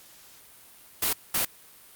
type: noise bursts at uneven times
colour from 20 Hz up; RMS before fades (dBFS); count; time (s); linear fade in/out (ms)
white; -25; 2; 1.02-1.13 / 1.34-1.45; 5
effects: white hiss -52 dBFS RMS until 1.95 s + Opus 48 kbps